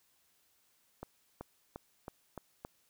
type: accelerating click train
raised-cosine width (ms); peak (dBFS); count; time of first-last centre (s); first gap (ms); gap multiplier
1; -28; 6; 1.03-2.649; 380; 0.92
effects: white hiss -72 dBFS RMS until 2.89 s